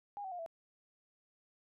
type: tone with pitch steps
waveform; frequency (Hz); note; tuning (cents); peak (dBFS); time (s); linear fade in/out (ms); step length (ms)
sine; 815 / 760.4 / 709.5 / 662; G#5 / F#5 / F5 / E5; -33 / +47 / +27 / +7; -40; 0.17-0.462; 0; 73
effects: none